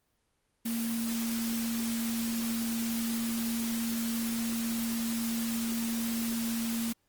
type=tone in noise; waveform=sine; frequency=230 Hz; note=A#3; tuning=23 cents flat; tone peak=-30 dBFS; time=0.65-6.93 s; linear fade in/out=10 ms; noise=white; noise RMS=-38 dBFS; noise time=0.65-6.93 s; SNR=+5 dB; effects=pink hiss -75 dBFS RMS until 7.08 s + Opus 24 kbps